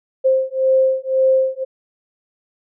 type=beating tone pair; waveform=sine; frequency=525 / 526.9 Hz; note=C5 / C5; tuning=+6 / +12 cents; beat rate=1.9 Hz; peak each=-16 dBFS; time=0.24-1.65 s; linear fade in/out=20 ms; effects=none